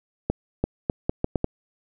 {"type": "accelerating click train", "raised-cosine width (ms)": 2, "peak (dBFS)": -8, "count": 7, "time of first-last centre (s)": [0.3, 1.444], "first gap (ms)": 340, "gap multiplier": 0.76, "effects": []}